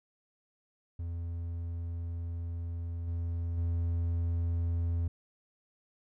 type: tone with level steps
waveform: triangle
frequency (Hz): 84.8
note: E2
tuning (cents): +50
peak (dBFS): -32 / -29 / -26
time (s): 0.99-5.08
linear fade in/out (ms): 5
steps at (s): 3.07 / 3.57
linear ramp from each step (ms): 10
effects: none